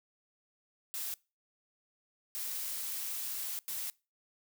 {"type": "noise bursts at uneven times", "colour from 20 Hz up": "blue", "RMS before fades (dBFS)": -38, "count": 3, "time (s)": [[0.94, 1.14], [2.35, 3.59], [3.68, 3.9]], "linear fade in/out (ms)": 0, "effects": ["noise-tail reverb RT60 0.3 s tail -24 dB re dry"]}